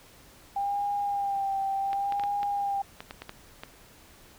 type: tone with vibrato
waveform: sine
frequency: 797 Hz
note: G5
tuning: 28 cents sharp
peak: -26 dBFS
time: 0.56-2.82 s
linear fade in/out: 5 ms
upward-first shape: sine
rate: 0.69 Hz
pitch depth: 34 cents each way
type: clicks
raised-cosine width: 0.3 ms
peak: -22 dBFS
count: 10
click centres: 1.931 / 2.123 / 2.197 / 2.237 / 2.431 / 3.005 / 3.109 / 3.22 / 3.294 / 3.635 s
effects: pink hiss -54 dBFS RMS until 4.38 s